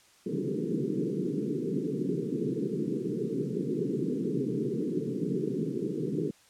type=band-pass noise; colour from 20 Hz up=white; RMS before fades=-31 dBFS; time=0.26-6.31 s; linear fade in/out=5 ms; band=130 to 450 Hz; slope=96 dB/octave; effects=white hiss -60 dBFS RMS until 6.49 s + low-pass 9000 Hz 12 dB/octave